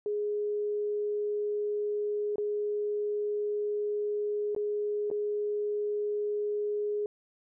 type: tone with dropouts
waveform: sine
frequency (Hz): 416.2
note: G#4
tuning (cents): +4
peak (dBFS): -28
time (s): 0.06-7.06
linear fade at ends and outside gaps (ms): 1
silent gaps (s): 2.358-2.382 / 4.549-4.563 / 5.102-5.113
effects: none